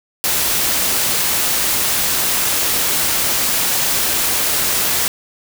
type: noise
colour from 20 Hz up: white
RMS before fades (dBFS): -17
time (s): 0.24-5.08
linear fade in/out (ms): 0
effects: none